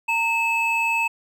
triangle tone pair together, 919.2 / 2600 Hz, A#5 / E7, -25 / -24 cents, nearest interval octave + tritone, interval 1801 cents, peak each -22 / -19 dBFS, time 0.08-1.08 s, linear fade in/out 10 ms, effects none

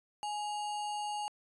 sine tone with sample-and-hold, 835 Hz, G#5, 9 cents sharp, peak -34 dBFS, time 0.23-1.28 s, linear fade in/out 0 ms, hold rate 3675 Hz, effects resampled to 24000 Hz

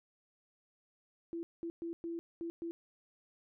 sine tone bursts at uneven times, 336 Hz, E4, 33 cents sharp, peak -37 dBFS, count 6, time 1.33-1.43 / 1.63-1.7 / 1.82-1.93 / 2.04-2.19 / 2.41-2.5 / 2.62-2.71 s, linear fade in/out 0 ms, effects none

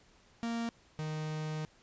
45% pulse tone pair in turn, 232.1 / 154.91 Hz, A#3 / D#3, -7 / -7 cents, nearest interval perfect fifth, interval 700 cents, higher first, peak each -33 / -35 dBFS, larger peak first, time 0.43-0.69 / 0.99-1.65 s, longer second, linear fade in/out 0 ms, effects pink hiss -64 dBFS RMS until 1.82 s + resampled to 16000 Hz

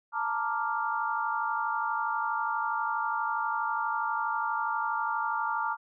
sine chord, Bb major seventh, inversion third, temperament equal, 880 / 932.3 / 1174.7 / 1396.9 Hz, A5 / Bb5 / D6 / F6, 0 / 0 / 0 / 0 cents, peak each -33 dBFS, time 0.12-5.77 s, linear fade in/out 50 ms, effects none

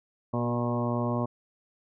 harmonic tone with a mistuned harmonic, 120.1 Hz, B2, 48 cents flat, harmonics 1 / 2 / 3 / 4 / 5 / 6 / 7 / 8 / 9, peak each -30 / -30 / -36 / -38 / -34 / -41 / -41 / -39 / -37 dBFS, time 0.33-1.26 s, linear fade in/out 10 ms, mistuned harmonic 3, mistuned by +16 cents, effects none

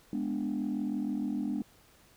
sine chord, G# diminished, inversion none, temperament equal, 207.7 / 246.9 / 293.7 Hz, G#3 / B3 / D4, 0 / 0 / 0 cents, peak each -33 dBFS, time 0.13-1.62 s, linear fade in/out 2 ms, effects tanh soft clip ceiling -25 dBFS + pink hiss -61 dBFS RMS until 2.16 s

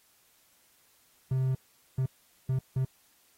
triangle tone bursts at uneven times, 130.81 Hz, C3, in tune, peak -23 dBFS, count 4, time 1.31-1.55 / 1.98-2.06 / 2.49-2.59 / 2.76-2.85 s, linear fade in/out 5 ms, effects white hiss -65 dBFS RMS until 3.37 s + AAC 48 kbps

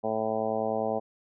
harmonic tone, 110 Hz, A2, in tune, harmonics 1 / 2 / 3 / 4 / 5 / 6 / 7 / 8 / 9, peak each -44 / -35 / -41 / -33 / -32 / -32 / -33 / -43 / -43 dBFS, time 0.03-1 s, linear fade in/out 20 ms, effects none

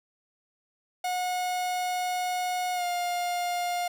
45% pulse tone with pitch glide, 726 to 707 Hz, F#5 to F5, -33 to +21 cents, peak -27 dBFS, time 1.04-3.88 s, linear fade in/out 5 ms, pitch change -46 cents, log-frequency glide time 2.74-2.84 s, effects none

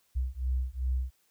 sine beating tone pair, 62.5 / 65.1 Hz, B1 / C2, +21 / -8 cents, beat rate 2.6 Hz, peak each -31 dBFS, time 0.15-1.11 s, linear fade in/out 20 ms, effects white hiss -70 dBFS RMS until 1.3 s

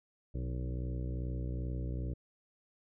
harmonic tone with a mistuned harmonic, 62.5 Hz, B1, 21 cents sharp, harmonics 1 / 2 / 3 / 4 / 5 / 6 / 7 / 8 / 9, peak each -36 / -39 / -47 / -50 / -47 / -54 / -52 / -56 / -55 dBFS, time 0.34-2.14 s, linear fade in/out 10 ms, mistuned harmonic 3, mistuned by -41 cents, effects none

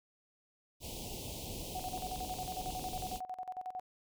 pink band-stop noise, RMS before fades -43 dBFS, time 0.8-3.21 s, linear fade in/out 50 ms, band 850 to 2600 Hz, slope 48 dB/octave
sine tone with tremolo, 740 Hz, F#5, in tune, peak -37 dBFS, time 1.75-3.8 s, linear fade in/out 2 ms, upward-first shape square, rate 11 Hz, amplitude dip 80%
effects none

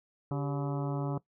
harmonic tone with a mistuned harmonic, 142.4 Hz, C#3, 47 cents sharp, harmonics 1 / 2 / 3 / 4 / 5 / 6 / 7 / 8 / 9, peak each -31 / -37 / -41 / -43 / -45 / -47 / -48 / -49 / -50 dBFS, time 0.31-1.18 s, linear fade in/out 2 ms, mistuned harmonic 3, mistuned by -120 cents, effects noise-tail reverb RT60 0.1 s tail -19 dB re dry

